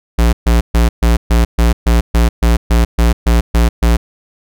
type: tone bursts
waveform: square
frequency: 58 Hz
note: A#1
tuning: 8 cents flat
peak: -8 dBFS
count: 14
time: 0.18-3.97 s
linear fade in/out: 10 ms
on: 150 ms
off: 130 ms
effects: none